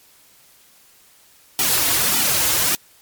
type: noise with flanger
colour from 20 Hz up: white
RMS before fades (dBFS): -18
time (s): 1.59-2.75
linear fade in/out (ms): 0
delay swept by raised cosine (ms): 1.8 to 5.1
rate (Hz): 1.7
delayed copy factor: -1
effects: white hiss -52 dBFS RMS until 3.01 s + MP3 96 kbps